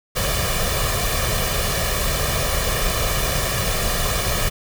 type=noise with comb filter; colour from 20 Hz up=pink; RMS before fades=-21 dBFS; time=0.15-4.5 s; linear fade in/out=20 ms; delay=1.7 ms; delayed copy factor=+0.7; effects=none